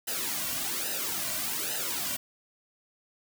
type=noise with flanger; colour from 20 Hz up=white; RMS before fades=-32 dBFS; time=0.07-2.17 s; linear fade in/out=10 ms; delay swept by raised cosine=0.88 to 2.38 ms; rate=1.2 Hz; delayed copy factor=-0.8; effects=none